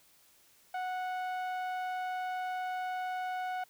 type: tone with low-pass filter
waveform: sawtooth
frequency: 737 Hz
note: F#5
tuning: 7 cents flat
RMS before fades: -36 dBFS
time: 0.74-3.64 s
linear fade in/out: 5 ms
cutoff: 1900 Hz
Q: 0.52
effects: white hiss -64 dBFS RMS until 3.69 s